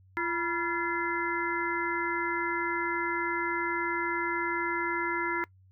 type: harmonic tone with a mistuned harmonic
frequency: 343.6 Hz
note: F4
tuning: 28 cents flat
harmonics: 1 / 3 / 4 / 5 / 6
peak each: -34 / -34 / -34 / -34 / -34 dBFS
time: 0.17-5.44 s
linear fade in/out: 0 ms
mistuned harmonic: 3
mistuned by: -100 cents
effects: noise-tail reverb RT60 0.1 s tail -23 dB re dry + added 94 Hz sine -56 dBFS peak until 5.71 s